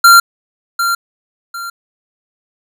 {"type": "tone with echo", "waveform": "square", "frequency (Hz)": 1381, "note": "F6", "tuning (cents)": -20, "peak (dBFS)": -3, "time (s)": [0.04, 0.2], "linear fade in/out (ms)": 5, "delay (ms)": 750, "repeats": 2, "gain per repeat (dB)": -10, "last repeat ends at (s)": 1.7, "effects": []}